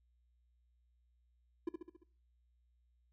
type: tone with echo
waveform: triangle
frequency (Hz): 338.5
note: E4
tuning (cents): +46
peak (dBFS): -31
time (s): 1.67-1.69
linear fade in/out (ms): 5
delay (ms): 69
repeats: 5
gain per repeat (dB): -5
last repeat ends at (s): 2.035
effects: noise-tail reverb RT60 0.4 s tail -18 dB re dry + added 60 Hz sine -70 dBFS peak until 3.12 s